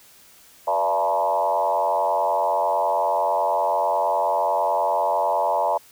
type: tone with frequency modulation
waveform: sine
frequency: 769 Hz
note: G5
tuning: 33 cents flat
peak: -18 dBFS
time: 0.67-5.78 s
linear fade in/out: 10 ms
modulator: 89.2 Hz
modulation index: 2.5
effects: white hiss -51 dBFS RMS until 5.91 s